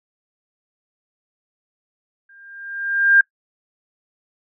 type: tone with exponential growth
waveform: sine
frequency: 1600 Hz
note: G6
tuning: 35 cents sharp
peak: -7 dBFS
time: 2.29-3.21 s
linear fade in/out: 5 ms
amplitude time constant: 200 ms
effects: noise-tail reverb RT60 0.1 s tail -23 dB re dry